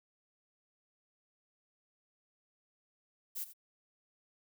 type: noise with echo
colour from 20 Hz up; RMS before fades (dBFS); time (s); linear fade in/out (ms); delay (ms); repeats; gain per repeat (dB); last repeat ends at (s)
violet; -39; 3.35-3.45; 20; 86; 1; -14; 3.536
effects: none